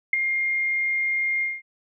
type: tone with ADSR envelope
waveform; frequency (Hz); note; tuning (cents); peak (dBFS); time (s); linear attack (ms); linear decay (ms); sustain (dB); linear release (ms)
sine; 2121; C7; +23; -13; 0.13-1.62; 4; 10; -8; 200
effects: none